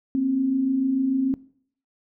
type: tone pair together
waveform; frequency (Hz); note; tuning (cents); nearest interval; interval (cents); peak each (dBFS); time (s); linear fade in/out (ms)
sine; 240 / 266.8; B3 / C4; -49 / +34; major second; 183; -30 / -20; 0.15-1.34; 0
effects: noise-tail reverb RT60 0.6 s tail -21 dB re dry